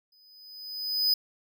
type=tone with exponential growth; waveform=square; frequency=5000 Hz; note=D#8; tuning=8 cents sharp; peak=-20 dBFS; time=0.12-1.14 s; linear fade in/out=5 ms; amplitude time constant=220 ms; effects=none